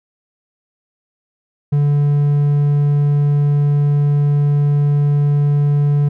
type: tone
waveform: triangle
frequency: 144.9 Hz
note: D3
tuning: 23 cents flat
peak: -9 dBFS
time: 1.72-6.09 s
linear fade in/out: 10 ms
effects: none